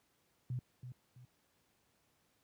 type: tone with echo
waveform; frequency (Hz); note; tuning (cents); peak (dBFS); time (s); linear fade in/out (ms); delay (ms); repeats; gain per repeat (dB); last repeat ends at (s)
sine; 125.1; B2; +23; -35; 0.5-0.59; 2; 330; 2; -9; 1.25
effects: pink hiss -75 dBFS RMS until 2.43 s + high-pass 80 Hz 12 dB/octave